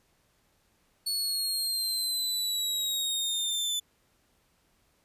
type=linear sweep; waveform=sawtooth; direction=down; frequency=4414 to 3497 Hz; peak=-25 dBFS; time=1.06-3.8 s; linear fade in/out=10 ms; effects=pink hiss -69 dBFS RMS until 5.04 s + resampled to 32000 Hz